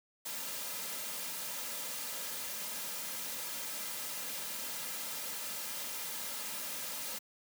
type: noise with comb filter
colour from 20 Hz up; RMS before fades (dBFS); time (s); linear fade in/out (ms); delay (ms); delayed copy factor
white; -40; 0.25-7.19; 10; 2.7; -0.5
effects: high-pass 200 Hz 12 dB/octave